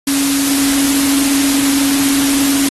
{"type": "tone in noise", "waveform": "sine", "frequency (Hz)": 277.2, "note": "C#4", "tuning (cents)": 0, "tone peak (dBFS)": -13, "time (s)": [0.07, 2.69], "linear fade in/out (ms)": 5, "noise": "white", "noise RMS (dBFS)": -17, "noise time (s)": [0.07, 2.69], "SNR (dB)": 1, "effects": ["AAC 32 kbps"]}